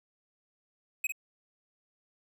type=tone with echo; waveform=square; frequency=2536 Hz; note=D#7; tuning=32 cents sharp; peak=-28 dBFS; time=1.04-1.07 s; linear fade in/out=5 ms; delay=52 ms; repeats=1; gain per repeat=-6 dB; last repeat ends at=1.122 s; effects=none